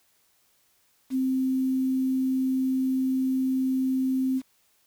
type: tone with quantisation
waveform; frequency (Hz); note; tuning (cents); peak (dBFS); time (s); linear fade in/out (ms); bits
sine; 261.6; C4; 0; -22; 1.1-4.42; 50; 8
effects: white hiss -66 dBFS RMS until 4.86 s